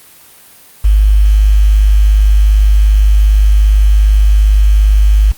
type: tone with quantisation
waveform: sine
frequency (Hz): 51.3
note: G#1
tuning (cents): -21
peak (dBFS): -4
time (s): 0.84-5.32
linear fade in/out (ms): 10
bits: 5
effects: white hiss -40 dBFS RMS until 5.37 s + Opus 32 kbps